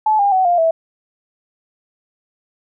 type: tone with pitch steps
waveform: sine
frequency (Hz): 863 / 805.2 / 751.3 / 701 / 654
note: A5 / G5 / F#5 / F5 / E5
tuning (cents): -34 / +46 / +26 / +6 / -14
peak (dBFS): -11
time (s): 0.06-0.71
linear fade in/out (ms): 5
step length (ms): 130
effects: none